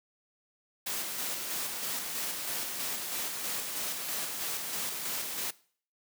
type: noise with tremolo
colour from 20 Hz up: white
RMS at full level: -34 dBFS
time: 0.86-5.51 s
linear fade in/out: 10 ms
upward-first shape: square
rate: 3.1 Hz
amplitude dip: 30%
effects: noise-tail reverb RT60 0.5 s tail -21 dB re dry + high-pass 150 Hz 12 dB/octave